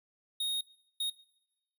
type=tone bursts at uneven times; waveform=square; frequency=3729 Hz; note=A#7; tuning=in tune; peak=-31 dBFS; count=2; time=0.4-0.61 / 1-1.1 s; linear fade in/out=5 ms; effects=noise-tail reverb RT60 1.0 s tail -23 dB re dry